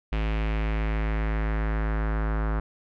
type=tone with low-pass filter sweep; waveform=square; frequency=53.7 Hz; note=A1; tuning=41 cents flat; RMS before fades=-26 dBFS; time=0.12-2.6 s; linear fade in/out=5 ms; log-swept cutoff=2700 to 1400 Hz; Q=2.3; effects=none